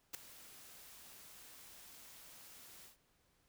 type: noise with ADSR envelope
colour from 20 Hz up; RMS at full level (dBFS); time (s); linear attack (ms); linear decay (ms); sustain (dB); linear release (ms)
white; -40; 0.13-2.97; 17; 4; -17; 120
effects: pink hiss -75 dBFS RMS until 3.48 s